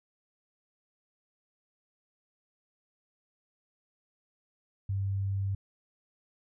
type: tone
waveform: sine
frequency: 98 Hz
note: G2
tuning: in tune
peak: -28 dBFS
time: 4.89-5.55 s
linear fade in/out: 5 ms
effects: none